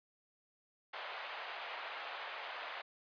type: band-pass noise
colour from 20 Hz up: pink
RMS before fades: -45 dBFS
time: 0.93-2.82 s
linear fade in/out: 10 ms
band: 640 to 3400 Hz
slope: 24 dB/octave
effects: resampled to 11025 Hz